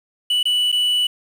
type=tone with dropouts; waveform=triangle; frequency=2960 Hz; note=F#7; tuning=in tune; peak=-14 dBFS; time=0.3-1.07 s; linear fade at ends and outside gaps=5 ms; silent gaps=0.43-0.454 / 0.718-0.725 s; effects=7-bit